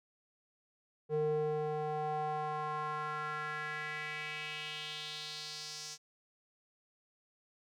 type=tone with band-pass filter sweep; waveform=square; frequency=152.1 Hz; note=D#3; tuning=39 cents flat; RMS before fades=-38 dBFS; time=1.09-5.98 s; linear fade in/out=50 ms; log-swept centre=420 to 5900 Hz; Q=3.1; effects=none